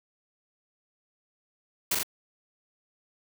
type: noise with echo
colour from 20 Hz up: white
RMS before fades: -26 dBFS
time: 1.91-1.95 s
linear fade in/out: 5 ms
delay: 41 ms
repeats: 2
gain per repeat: -2 dB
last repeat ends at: 2.032 s
effects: none